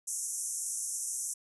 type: band-pass noise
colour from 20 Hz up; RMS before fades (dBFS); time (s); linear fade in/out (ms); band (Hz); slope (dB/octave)
white; -36; 0.07-1.34; 10; 5800 to 11000; 96
effects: none